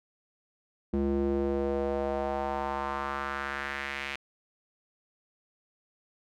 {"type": "tone with band-pass filter sweep", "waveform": "square", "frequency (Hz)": 69.3, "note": "C#2", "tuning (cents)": 0, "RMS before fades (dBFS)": -31, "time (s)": [0.93, 4.16], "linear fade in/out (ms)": 5, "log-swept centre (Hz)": [280, 2400], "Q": 2.4, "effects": []}